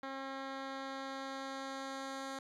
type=tone with low-pass filter sweep; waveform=10% pulse; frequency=269.5 Hz; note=C#4; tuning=49 cents flat; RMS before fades=-43 dBFS; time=0.03-2.39 s; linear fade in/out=2 ms; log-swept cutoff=3000 to 7700 Hz; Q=0.92; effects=12-bit